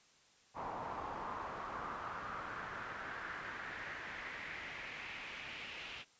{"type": "noise with band-pass filter sweep", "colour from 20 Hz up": "brown", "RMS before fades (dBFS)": -45, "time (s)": [0.54, 6.05], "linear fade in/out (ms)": 50, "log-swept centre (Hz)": [910, 2800], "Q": 3.1, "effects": ["white hiss -67 dBFS RMS until 6.19 s", "resampled to 16000 Hz"]}